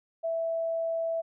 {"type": "tone", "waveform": "sine", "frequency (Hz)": 659.3, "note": "E5", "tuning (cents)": 0, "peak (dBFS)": -27, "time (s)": [0.23, 1.22], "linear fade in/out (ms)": 20, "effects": []}